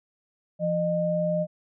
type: tone pair together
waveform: sine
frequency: 170.75 / 612 Hz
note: F3 / D#5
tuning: -39 / -29 cents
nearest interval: octave + minor seventh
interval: 2210 cents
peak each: -27 / -24 dBFS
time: 0.59-1.47 s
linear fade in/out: 50 ms
effects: none